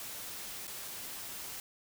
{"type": "noise with dropouts", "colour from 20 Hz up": "white", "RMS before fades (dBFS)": -43, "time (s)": [0, 1.6], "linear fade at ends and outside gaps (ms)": 1, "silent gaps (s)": [0.67, 0.677], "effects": []}